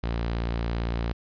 sawtooth tone, 57.7 Hz, A#1, 17 cents flat, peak -22 dBFS, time 0.03-1.13 s, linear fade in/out 10 ms, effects resampled to 11025 Hz + 10-bit

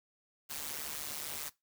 white noise with amplitude modulation, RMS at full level -37 dBFS, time 0.49-1.5 s, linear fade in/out 20 ms, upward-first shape sine, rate 148 Hz, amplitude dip 85%, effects noise-tail reverb RT60 0.2 s tail -20 dB re dry

